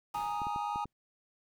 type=noise with exponential decay; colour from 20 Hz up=pink; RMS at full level=-48 dBFS; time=0.14-0.93 s; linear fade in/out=2 ms; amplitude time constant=170 ms
type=chord; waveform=triangle; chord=Ab suspended second; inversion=none; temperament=equal; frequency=830.6 / 932.3 / 1244.5 Hz; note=Ab5 / Bb5 / Eb6; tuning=0 / 0 / 0 cents; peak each=-33 / -36 / -37 dBFS; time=0.14-0.85 s; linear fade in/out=10 ms
type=clicks; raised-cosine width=3 ms; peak=-31 dBFS; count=5; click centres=0.418 / 0.469 / 0.561 / 0.759 / 0.856 s
effects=none